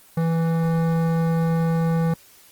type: tone with hard clipping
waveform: sine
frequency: 164.81 Hz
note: E3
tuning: in tune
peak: -20 dBFS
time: 0.17-2.14 s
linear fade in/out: 5 ms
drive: 15 dB
effects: white hiss -51 dBFS RMS until 2.51 s + Opus 24 kbps